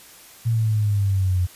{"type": "exponential sweep", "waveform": "sine", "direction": "down", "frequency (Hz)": [116.54, 88.6], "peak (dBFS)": -17, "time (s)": [0.45, 1.47], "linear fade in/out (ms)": 20, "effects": ["white hiss -46 dBFS RMS until 1.55 s", "resampled to 32000 Hz"]}